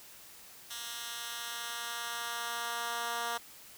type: tone with high-pass filter sweep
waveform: 10% pulse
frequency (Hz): 235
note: A#3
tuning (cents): +14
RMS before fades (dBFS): -38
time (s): 0.7-3.38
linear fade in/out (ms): 10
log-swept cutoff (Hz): 2900 to 770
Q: 0.76
effects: white hiss -53 dBFS RMS until 3.77 s